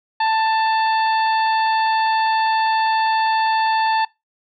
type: harmonic tone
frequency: 885 Hz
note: A5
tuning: 10 cents sharp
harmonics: 1 / 2 / 3 / 4 / 5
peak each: -16 / -25 / -30 / -33 / -31 dBFS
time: 0.2-4.05 s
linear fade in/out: 5 ms
effects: noise-tail reverb RT60 0.2 s tail -21 dB re dry